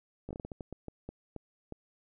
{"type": "slowing click train", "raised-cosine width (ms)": 2, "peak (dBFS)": -27, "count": 13, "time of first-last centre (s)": [0.29, 1.723], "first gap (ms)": 17, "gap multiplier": 1.32, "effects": []}